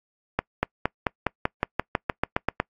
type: accelerating click train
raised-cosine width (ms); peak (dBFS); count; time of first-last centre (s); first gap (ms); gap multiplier
0.5; -6; 14; 0.39-2.601; 240; 0.94
effects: noise-tail reverb RT60 0.1 s tail -26 dB re dry + AAC 48 kbps